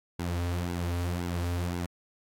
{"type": "tone with flanger", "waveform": "sawtooth", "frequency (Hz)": 87.31, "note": "F2", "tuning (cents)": 0, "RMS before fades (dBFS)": -31, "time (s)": [0.19, 1.86], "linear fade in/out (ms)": 5, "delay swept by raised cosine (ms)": [1.6, 6], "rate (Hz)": 1.9, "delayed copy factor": -0.65, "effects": ["AAC 64 kbps"]}